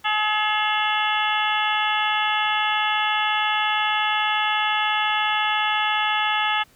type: harmonic tone with a mistuned harmonic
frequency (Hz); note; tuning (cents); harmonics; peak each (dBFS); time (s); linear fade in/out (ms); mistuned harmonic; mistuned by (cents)
425.7; G#4; +43; 2 / 3 / 4 / 5 / 6 / 7 / 8; -24 / -26 / -27 / -28 / -29 / -29 / -30; 0.04-6.64; 20; 6; +100
effects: pink hiss -56 dBFS RMS until 6.75 s